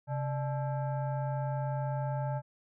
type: tone with frequency modulation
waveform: sine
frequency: 134.6 Hz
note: C3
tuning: 49 cents sharp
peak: -30 dBFS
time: 0.07-2.42 s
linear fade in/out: 50 ms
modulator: 732 Hz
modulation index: 0.8
effects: none